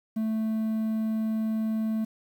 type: tone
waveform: triangle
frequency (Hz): 220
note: A3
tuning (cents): 0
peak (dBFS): -23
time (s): 0.16-2.05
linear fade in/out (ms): 10
effects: 9-bit